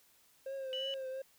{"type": "tone with vibrato", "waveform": "triangle", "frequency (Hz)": 532, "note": "C5", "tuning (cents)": 29, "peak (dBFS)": -36, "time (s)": [0.46, 1.22], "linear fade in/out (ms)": 5, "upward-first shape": "triangle", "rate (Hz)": 2.8, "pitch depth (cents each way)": 48}
{"type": "tone", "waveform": "sine", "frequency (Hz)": 2960, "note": "F#7", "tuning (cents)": 0, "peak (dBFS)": -36, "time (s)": [0.73, 0.94], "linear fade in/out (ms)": 0}
{"effects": ["tanh soft clip ceiling -29 dBFS", "white hiss -67 dBFS RMS until 1.38 s"]}